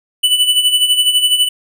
square tone with tremolo, 2978 Hz, F#7, 11 cents sharp, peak -8 dBFS, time 0.23-1.49 s, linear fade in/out 10 ms, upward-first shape sine, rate 12 Hz, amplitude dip 65%, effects none

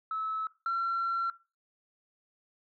sine tone pair in turn, 1300 / 1359.9 Hz, E6 / F6, -24 / -46 cents, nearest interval minor second, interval 78 cents, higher second, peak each -30 / -26 dBFS, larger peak second, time 0.11-0.47 / 0.66-1.3 s, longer second, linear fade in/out 2 ms, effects noise-tail reverb RT60 0.3 s tail -19 dB re dry + tanh soft clip ceiling -25 dBFS

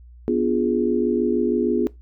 sine chord, B diminished seventh, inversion none, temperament equal, 246.9 / 293.7 / 349.2 / 415.3 Hz, B3 / D4 / F4 / Ab4, 0 / 0 / 0 / 0 cents, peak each -22 / -27 / -22 / -23 dBFS, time 0.28-1.87 s, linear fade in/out 0 ms, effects noise-tail reverb RT60 0.2 s tail -20 dB re dry + added 60 Hz sine -42 dBFS peak until 2.01 s

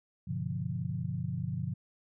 sine chord, G dominant seventh, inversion none, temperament equal with one note detuned, 98 / 123.47 / 143.98 / 174.61 Hz, G2 / B2 / D3 / F3, 0 / 0 / -34 / 0 cents, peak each -39 / -37 / -37 / -37 dBFS, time 0.27-1.74 s, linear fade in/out 10 ms, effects none

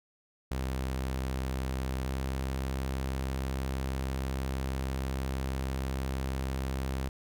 sawtooth tone pair in turn, 65.41 / 66.25 Hz, C2 / C2, 0 / +22 cents, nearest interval unison, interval 22 cents, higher second, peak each -27 dBFS, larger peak neither, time 0.51-2.04 / 2.04-7.09 s, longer second, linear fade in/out 5 ms, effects none

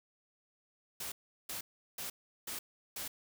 white noise bursts, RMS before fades -41 dBFS, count 5, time 1-3.08 s, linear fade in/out 5 ms, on 120 ms, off 370 ms, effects none

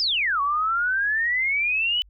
sine exponential two-way sweep, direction down then up, 5300 to 1108.7 to 3016 Hz, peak -20 dBFS, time 0-2.02 s, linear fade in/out 0 ms, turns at 0.41 s, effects added 50 Hz sine -50 dBFS peak until 2.09 s

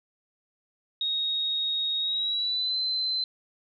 sine tone with pitch glide, 3753 to 4069 Hz, A#7 to C8, +11 to -49 cents, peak -25 dBFS, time 1.01-3.24 s, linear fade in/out 2 ms, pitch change +140 cents, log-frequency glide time 1.99-2.77 s, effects none

